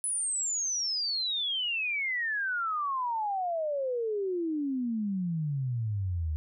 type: exponential sweep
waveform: sine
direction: down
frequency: 10240 to 74.7 Hz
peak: -28 dBFS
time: 0.04-6.36 s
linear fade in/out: 0 ms
effects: none